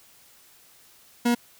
40% pulse tone, 239.1 Hz, A#3, 44 cents sharp, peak -18 dBFS, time 1.25-1.35 s, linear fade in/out 10 ms, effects white hiss -55 dBFS RMS until 1.59 s

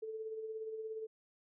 sine tone with tremolo, 440 Hz, A4, in tune, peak -38 dBFS, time 0.02-1.07 s, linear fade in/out 10 ms, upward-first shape sine, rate 17 Hz, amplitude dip 45%, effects none

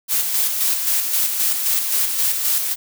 blue noise with tremolo, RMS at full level -18 dBFS, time 0.08-2.76 s, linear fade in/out 50 ms, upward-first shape square, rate 3.8 Hz, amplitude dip 40%, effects none

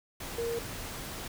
sine tone in noise, 466.2 Hz, A#4, in tune, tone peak -30 dBFS, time 0.38-0.59 s, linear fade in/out 5 ms, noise pink, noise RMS -40 dBFS, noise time 0.2-1.28 s, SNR +7 dB, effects none

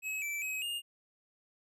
square tone with pitch steps, 2565 / 2326 / 2542 / 2829 Hz, E7 / D7 / D#7 / F7, -48 / -17 / +36 / +22 cents, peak -35 dBFS, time 0.02-0.82 s, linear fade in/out 50 ms, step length 200 ms, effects none

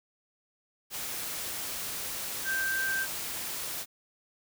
sine tone in noise, 1568 Hz, G6, in tune, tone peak -28 dBFS, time 2.44-3.07 s, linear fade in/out 50 ms, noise white, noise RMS -36 dBFS, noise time 0.9-3.86 s, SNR +5 dB, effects none

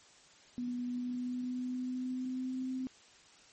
sine tone with pitch glide, 245.3 to 258.5 Hz, B3 to C4, -12 to -21 cents, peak -34 dBFS, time 0.58-2.87 s, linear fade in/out 0 ms, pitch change +91 cents, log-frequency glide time 0.81-2.66 s, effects white hiss -60 dBFS RMS until 3.52 s + MP3 32 kbps

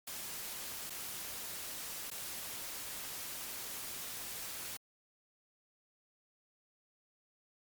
white noise with dropouts, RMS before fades -43 dBFS, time 0.07-4.77 s, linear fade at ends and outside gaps 5 ms, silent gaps 0.898-0.903 / 2.103-2.113 s, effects MP3 96 kbps

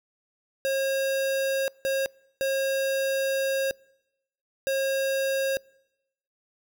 square tone bursts at uneven times, 540 Hz, C#5, 45 cents flat, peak -24 dBFS, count 4, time 0.65-1.68 / 1.85-2.06 / 2.41-3.71 / 4.67-5.57 s, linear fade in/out 0 ms, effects noise-tail reverb RT60 0.9 s tail -26 dB re dry

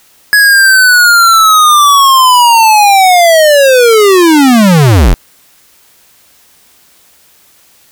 square linear sweep, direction down, 1683 to 33.8 Hz, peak -3 dBFS, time 0.33-5.14 s, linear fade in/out 0 ms, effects white hiss -45 dBFS RMS until 7.91 s

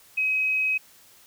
sine tone, 2538 Hz, D#7, 34 cents sharp, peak -21 dBFS, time 0.17-0.78 s, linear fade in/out 10 ms, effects white hiss -54 dBFS RMS until 1.26 s

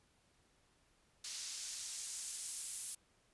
white noise with band-pass filter sweep, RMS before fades -45 dBFS, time 1.24-2.95 s, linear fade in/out 5 ms, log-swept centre 5100 to 10000 Hz, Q 1.3, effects pink hiss -73 dBFS RMS until 3.33 s + resampled to 24000 Hz

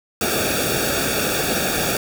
pink noise with comb filter, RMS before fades -21 dBFS, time 0.21-1.97 s, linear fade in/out 2 ms, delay 0.98 ms, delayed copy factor -1, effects none

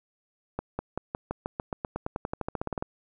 accelerating click train, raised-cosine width 1 ms, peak -16 dBFS, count 22, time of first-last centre 0.59-2.825 s, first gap 200 ms, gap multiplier 0.93, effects none

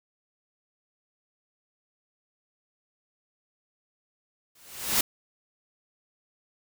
white noise with exponential growth, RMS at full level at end -20 dBFS, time 4.55-5.01 s, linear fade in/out 5 ms, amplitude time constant 100 ms, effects none

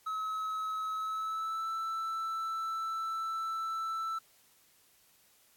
triangle tone with pitch glide, 1286 to 1325.2 Hz, E6 to E6, -43 to +9 cents, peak -31 dBFS, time 0.06-4.19 s, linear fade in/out 10 ms, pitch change +52 cents, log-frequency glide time 0.94-1.7 s, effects white hiss -65 dBFS RMS until 5.56 s + AAC 64 kbps

